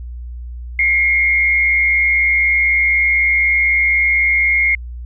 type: tone with frequency modulation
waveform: sine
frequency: 2142 Hz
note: C7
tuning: 40 cents sharp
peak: -11 dBFS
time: 0.79-4.75 s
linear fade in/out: 2 ms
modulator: 128 Hz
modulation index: 0.45
effects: added 60 Hz sine -26 dBFS peak until 5.05 s